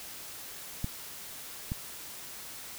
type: clicks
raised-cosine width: 5 ms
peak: -19 / -20 dBFS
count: 2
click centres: 0.844 / 1.719 s
effects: white hiss -44 dBFS RMS until 2.78 s